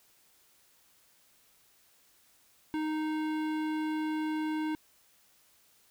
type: tone with hard clipping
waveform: sine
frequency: 310.2 Hz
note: D#4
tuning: 5 cents flat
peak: -32 dBFS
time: 2.74-4.75 s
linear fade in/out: 0 ms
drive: 16 dB
effects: white hiss -65 dBFS RMS until 5.9 s